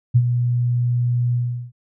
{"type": "tone with ADSR envelope", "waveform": "sine", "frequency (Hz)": 121.6, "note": "B2", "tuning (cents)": -26, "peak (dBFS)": -8, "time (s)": [0.14, 1.72], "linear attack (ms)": 20, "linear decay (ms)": 57, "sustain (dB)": -8, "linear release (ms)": 380, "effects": []}